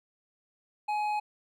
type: tone with hard clipping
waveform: sine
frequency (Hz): 841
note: G#5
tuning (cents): +22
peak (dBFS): -29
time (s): 0.88-1.2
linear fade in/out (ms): 10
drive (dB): 7
effects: none